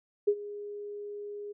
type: tone with ADSR envelope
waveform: sine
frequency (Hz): 411.7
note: G#4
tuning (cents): -15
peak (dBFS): -19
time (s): 0.27-1.53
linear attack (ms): 12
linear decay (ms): 63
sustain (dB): -18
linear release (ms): 18
effects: none